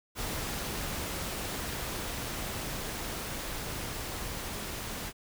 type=noise with level ramp; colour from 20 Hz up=pink; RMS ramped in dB=-35 to -38 dBFS; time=0.15-5.13 s; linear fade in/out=50 ms; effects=none